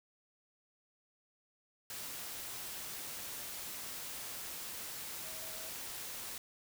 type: tone in noise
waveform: sine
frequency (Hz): 640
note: D#5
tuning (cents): +49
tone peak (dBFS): -54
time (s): 5.24-5.69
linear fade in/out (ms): 2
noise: white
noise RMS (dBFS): -44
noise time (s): 1.9-6.38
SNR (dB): -13
effects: none